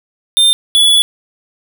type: tone pair in turn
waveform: square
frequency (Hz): 3600 / 3417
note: A7 / G#7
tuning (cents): +39 / +49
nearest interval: minor second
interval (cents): 90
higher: first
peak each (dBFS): -7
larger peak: neither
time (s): 0.37-0.53 / 0.75-1.02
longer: second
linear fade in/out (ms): 0
effects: none